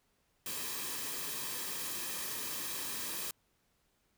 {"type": "noise with comb filter", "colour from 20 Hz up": "white", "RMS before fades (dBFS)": -39, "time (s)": [0.46, 3.31], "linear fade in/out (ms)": 2, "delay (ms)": 1.4, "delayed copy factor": -0.55, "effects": ["pink hiss -75 dBFS RMS until 4.17 s"]}